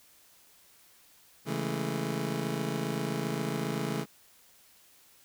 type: chord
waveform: 25% pulse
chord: A major seventh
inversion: first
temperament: just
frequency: 137.5 / 165 / 206.2 / 220 Hz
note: C#3 / E3 / G#3 / A3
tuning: -14 / +2 / -12 / 0 cents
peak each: -32 / -32 / -36 / -32 dBFS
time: 1.45-4.06 s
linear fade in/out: 50 ms
effects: white hiss -60 dBFS RMS until 5.24 s